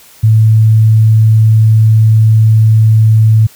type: tone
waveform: sine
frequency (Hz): 110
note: A2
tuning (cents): 0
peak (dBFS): -3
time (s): 0.23-3.47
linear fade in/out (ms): 10
effects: white hiss -40 dBFS RMS until 3.55 s